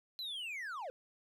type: linear sweep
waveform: triangle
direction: down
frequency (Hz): 4108 to 473.6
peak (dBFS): -38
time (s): 0.19-0.9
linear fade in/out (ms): 0
effects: none